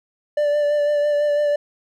triangle tone with vibrato, 587.3 Hz, D5, in tune, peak -14 dBFS, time 0.37-1.56 s, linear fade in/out 5 ms, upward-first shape sine, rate 6 Hz, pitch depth 20 cents each way, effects none

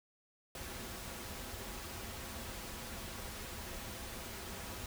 pink noise with comb filter, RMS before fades -45 dBFS, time 0.55-4.86 s, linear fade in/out 2 ms, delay 6.7 ms, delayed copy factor -0.5, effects none

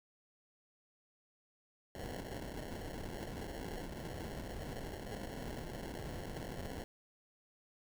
pink noise with sample-and-hold, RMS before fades -44 dBFS, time 1.95-6.84 s, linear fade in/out 0 ms, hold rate 1225 Hz, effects none

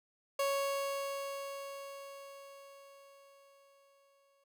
30% pulse tone with exponential decay, 554.4 Hz, C#5, in tune, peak -27 dBFS, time 0.39-4.44 s, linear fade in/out 5 ms, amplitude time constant 880 ms, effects none

